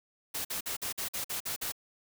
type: noise bursts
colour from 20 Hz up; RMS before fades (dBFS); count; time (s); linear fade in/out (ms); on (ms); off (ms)
white; -35; 9; 0.34-1.722; 10; 110; 49
effects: none